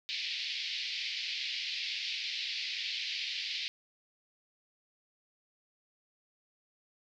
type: band-pass noise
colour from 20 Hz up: white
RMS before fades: -37 dBFS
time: 0.09-3.68 s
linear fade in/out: 0 ms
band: 2100 to 4800 Hz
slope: 48 dB/octave
effects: none